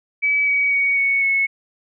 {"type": "tone with pitch steps", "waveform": "sine", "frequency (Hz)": [2289, 2265, 2242, 2219, 2196], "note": ["D7", "C#7", "C#7", "C#7", "C#7"], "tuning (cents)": [-45, 37, 19, 1, -17], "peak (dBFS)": -15, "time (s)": [0.22, 1.47], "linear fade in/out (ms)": 20, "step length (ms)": 250, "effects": []}